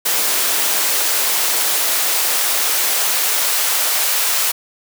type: noise with high-pass filter sweep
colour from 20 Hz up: white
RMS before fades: -17 dBFS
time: 0.05-4.52 s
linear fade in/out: 10 ms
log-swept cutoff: 350 to 640 Hz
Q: 0.8
effects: none

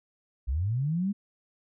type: linear sweep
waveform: sine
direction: up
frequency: 56.2 to 207.7 Hz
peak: -25 dBFS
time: 0.47-1.13 s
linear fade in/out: 20 ms
effects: none

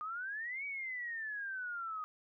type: exponential two-way sweep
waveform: sine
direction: up then down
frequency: 1215 to 2283 to 1241 Hz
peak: -38 dBFS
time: 0.01-2.04 s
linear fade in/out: 0 ms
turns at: 0.65 s
effects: none

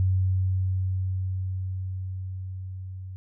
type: tone with level ramp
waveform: sine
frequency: 93.6 Hz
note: F#2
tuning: 20 cents sharp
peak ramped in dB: -19 to -35 dBFS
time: 0-3.16 s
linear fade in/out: 0 ms
effects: none

